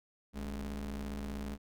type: ring-modulated tone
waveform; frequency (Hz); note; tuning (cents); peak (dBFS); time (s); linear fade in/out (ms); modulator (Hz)
35% pulse; 72.3; D2; -27; -33; 0.33-1.58; 50; 136
effects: none